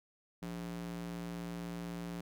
square tone with high-pass filter, 58 Hz, A#1, 8 cents flat, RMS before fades -42 dBFS, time 0.42-2.21 s, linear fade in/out 5 ms, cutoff 170 Hz, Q 1.7, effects none

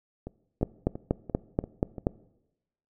two click trains, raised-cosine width 2 ms, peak -23 / -10 dBFS, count 6 / 7, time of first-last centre 0.27-1.982 / 0.63-2.069 s, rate 2.92 / 4.17 Hz, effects noise-tail reverb RT60 0.9 s tail -21 dB re dry

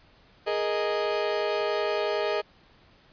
35% pulse chord, Ab suspended second, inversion none, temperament equal, 415.3 / 466.2 / 622.3 Hz, Ab4 / Bb4 / Eb5, 0 / 0 / 0 cents, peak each -27 / -30 / -27 dBFS, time 0.46-2.42 s, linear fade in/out 20 ms, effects pink hiss -58 dBFS RMS until 3.12 s + resampled to 11025 Hz

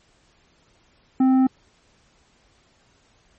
triangle tone with tanh clipping, 261.3 Hz, C4, 2 cents flat, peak -15 dBFS, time 1.2-1.47 s, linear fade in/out 5 ms, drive 12 dB, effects pink hiss -60 dBFS RMS until 3.38 s + MP3 32 kbps

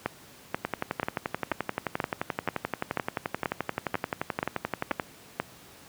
two click trains, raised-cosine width 0.5 ms, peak -11 / -12 dBFS, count 12 / 51, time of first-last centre 0.06-5.4 / 0.65-4.998 s, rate 2.06 / 11.5 Hz, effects pink hiss -51 dBFS RMS until 5.88 s + high-pass 100 Hz 12 dB/octave

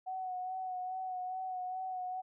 sine tone with vibrato, 742 Hz, F#5, 5 cents sharp, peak -36 dBFS, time 0.06-2.22 s, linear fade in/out 20 ms, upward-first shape sine, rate 2.4 Hz, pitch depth 27 cents each way, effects none

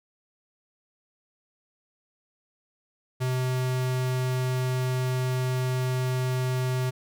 square tone, 128 Hz, C3, 38 cents flat, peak -25 dBFS, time 3.2-6.91 s, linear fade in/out 20 ms, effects none

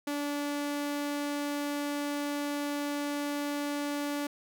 sawtooth tone, 289.3 Hz, D4, 26 cents flat, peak -27 dBFS, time 0.07-4.27 s, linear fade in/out 5 ms, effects none

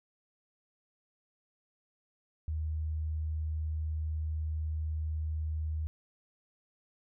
sine tone, 78 Hz, D#2, 5 cents sharp, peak -31 dBFS, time 2.48-5.87 s, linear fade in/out 0 ms, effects none

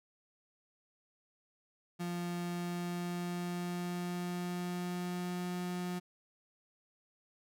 35% pulse tone with pitch glide, 174.61 to 178.79 Hz, F3 to F3, 0 to +41 cents, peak -34 dBFS, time 1.99-6 s, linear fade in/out 20 ms, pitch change +41 cents, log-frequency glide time 2.41-5.53 s, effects none

